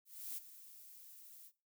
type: noise with ADSR envelope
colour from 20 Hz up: violet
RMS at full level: -43 dBFS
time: 0.05-1.52 s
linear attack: 320 ms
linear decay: 21 ms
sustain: -14 dB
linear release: 58 ms
effects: noise-tail reverb RT60 0.3 s tail -17 dB re dry